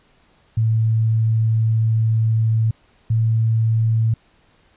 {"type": "tone pair in turn", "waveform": "sine", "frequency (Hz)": [111.6, 112.31], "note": ["A2", "A2"], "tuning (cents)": [25, 36], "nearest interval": "unison", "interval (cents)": 11, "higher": "second", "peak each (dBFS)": -14, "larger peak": "neither", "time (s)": [[0.57, 2.71], [3.1, 4.14]], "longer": "first", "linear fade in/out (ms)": 5, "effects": ["pink hiss -57 dBFS RMS until 4.76 s", "resampled to 8000 Hz"]}